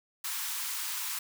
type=high-pass noise; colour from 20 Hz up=white; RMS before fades=-35 dBFS; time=0.24-1.19 s; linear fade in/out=5 ms; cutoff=860 Hz; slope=96 dB/octave; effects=none